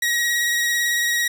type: tone with vibrato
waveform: sawtooth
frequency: 1900 Hz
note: A#6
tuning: 33 cents sharp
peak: -15 dBFS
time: 0.02-1.28 s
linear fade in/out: 5 ms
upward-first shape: sine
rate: 18 Hz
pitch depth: 17 cents each way
effects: none